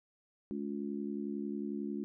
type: harmonic tone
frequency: 71.1 Hz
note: C#2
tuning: 45 cents sharp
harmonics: 3 / 4 / 5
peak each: -38 / -40 / -42 dBFS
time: 0.51-2.04 s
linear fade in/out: 0 ms
effects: none